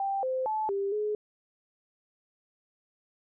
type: tone with pitch steps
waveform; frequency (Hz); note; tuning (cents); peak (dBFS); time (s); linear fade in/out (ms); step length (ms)
sine; 786 / 518 / 866 / 396.5 / 421.7; G5 / C5 / A5 / G4 / G#4; +4 / -17 / -28 / +20 / +26; -27; 0-1.15; 2; 230
effects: none